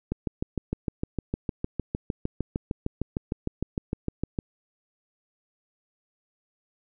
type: click train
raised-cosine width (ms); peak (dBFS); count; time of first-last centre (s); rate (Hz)
3; -14; 29; 0.12-4.388; 6.56
effects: none